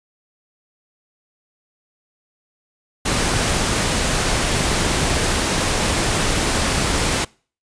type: noise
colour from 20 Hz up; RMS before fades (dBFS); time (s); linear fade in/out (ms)
pink; -19; 3.05-7.25; 10
effects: noise-tail reverb RT60 0.4 s tail -25 dB re dry + resampled to 22050 Hz